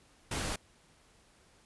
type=noise; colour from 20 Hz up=pink; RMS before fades=-35 dBFS; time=0.31-0.56 s; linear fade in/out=5 ms; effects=pink hiss -64 dBFS RMS until 1.65 s + resampled to 24000 Hz